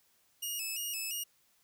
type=tone with vibrato; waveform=10% pulse; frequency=2731 Hz; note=F7; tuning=39 cents flat; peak=-27 dBFS; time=0.42-1.24 s; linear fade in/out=10 ms; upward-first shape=square; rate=2.9 Hz; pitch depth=83 cents each way; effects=white hiss -70 dBFS RMS until 1.63 s